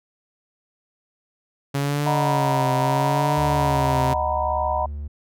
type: tone with vibrato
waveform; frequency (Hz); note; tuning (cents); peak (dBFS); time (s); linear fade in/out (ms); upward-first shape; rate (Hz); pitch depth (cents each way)
sawtooth; 139.3; C#3; +9; -17; 1.74-4.14; 10; triangle; 0.76; 100
type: chord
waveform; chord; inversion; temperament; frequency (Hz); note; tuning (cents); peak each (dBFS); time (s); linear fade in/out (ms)
sine; B major seventh; first; just; 617.4 / 740.8 / 926 / 987.8; D#5 / F#5 / A#5 / B5; -14 / +2 / -12 / 0; -26; 2.06-4.86; 5
type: tone with pitch glide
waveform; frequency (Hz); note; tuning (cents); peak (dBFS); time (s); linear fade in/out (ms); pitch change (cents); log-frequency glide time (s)
triangle; 74.3 to 72.98; D2 to D2; +21 to -10; -26; 3.37-5.08; 10; -31; 4.3-4.4
effects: none